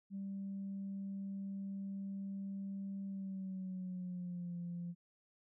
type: tone with pitch glide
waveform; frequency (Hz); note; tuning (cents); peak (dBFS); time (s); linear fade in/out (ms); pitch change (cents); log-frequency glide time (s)
sine; 196 to 173.61; G3 to F3; 0 to -10; -39; 0.1-4.95; 50; -210; 3.06-4.57
effects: tanh soft clip ceiling -36 dBFS